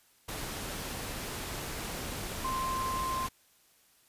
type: tone in noise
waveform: sine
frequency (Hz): 1046.5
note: C6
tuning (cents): 0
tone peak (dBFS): -31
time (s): 2.44-3.27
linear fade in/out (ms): 10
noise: pink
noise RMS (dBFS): -38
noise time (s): 0.28-3.29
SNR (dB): +4
effects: white hiss -65 dBFS RMS until 4.08 s + resampled to 32000 Hz